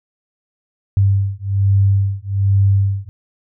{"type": "beating tone pair", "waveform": "sine", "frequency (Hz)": [98, 99.2], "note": ["G2", "G2"], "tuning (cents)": [0, 21], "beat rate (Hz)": 1.2, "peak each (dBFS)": -15, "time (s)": [0.97, 3.09], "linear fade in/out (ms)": 0, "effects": []}